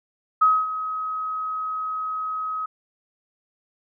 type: tone with ADSR envelope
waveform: sine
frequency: 1270 Hz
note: D#6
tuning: 35 cents sharp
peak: -12 dBFS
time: 0.41-2.66 s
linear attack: 12 ms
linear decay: 240 ms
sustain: -13 dB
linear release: 7 ms
effects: none